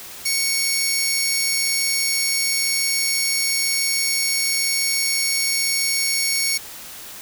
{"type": "tone pair together", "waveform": "15% pulse", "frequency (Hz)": [2217, 5522], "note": ["C#7", "F8"], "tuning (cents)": [0, -20], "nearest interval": "octave + major third", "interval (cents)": 1580, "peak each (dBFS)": [-15, -17], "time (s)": [0.25, 6.58], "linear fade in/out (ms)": 10, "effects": ["white hiss -37 dBFS RMS until 7.21 s"]}